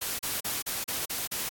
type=noise bursts; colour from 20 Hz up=white; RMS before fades=-32 dBFS; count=7; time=0.01-1.492 s; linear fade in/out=10 ms; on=180 ms; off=37 ms; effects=AAC 64 kbps